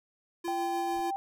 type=tone with tremolo; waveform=square; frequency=342.3 Hz; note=F4; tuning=35 cents flat; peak=-33 dBFS; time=0.44-1.11 s; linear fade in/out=10 ms; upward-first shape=sine; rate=6.7 Hz; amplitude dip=25%
type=tone; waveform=sine; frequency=784 Hz; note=G5; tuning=in tune; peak=-30 dBFS; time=0.48-1.16 s; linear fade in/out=0 ms
type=noise with exponential growth; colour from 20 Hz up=brown; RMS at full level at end=-48 dBFS; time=0.81-1.01 s; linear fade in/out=1 ms; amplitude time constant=43 ms
effects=none